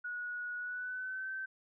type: tone with pitch glide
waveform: sine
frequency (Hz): 1459 to 1545.8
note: F#6 to G6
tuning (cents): -25 to -25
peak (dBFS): -37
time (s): 0.04-1.46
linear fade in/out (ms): 10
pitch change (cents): +100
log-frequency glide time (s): 0.57-1.31
effects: none